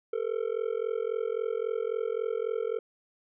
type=tone with amplitude modulation; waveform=triangle; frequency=450 Hz; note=A4; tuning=39 cents sharp; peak=-22 dBFS; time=0.13-2.79 s; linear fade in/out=5 ms; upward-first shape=sine; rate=43.7 Hz; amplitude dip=100%; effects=resampled to 8000 Hz